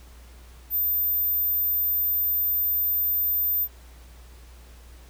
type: tone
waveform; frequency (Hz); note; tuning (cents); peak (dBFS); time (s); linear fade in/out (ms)
sine; 13790; A9; -36; -21; 0.7-3.68; 50
effects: added 60 Hz sine -45 dBFS peak until 5.09 s + pink hiss -54 dBFS RMS until 5.09 s